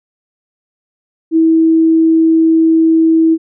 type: tone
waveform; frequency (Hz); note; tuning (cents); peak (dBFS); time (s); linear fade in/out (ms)
sine; 324.1; E4; -29; -6; 1.31-3.38; 50
effects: none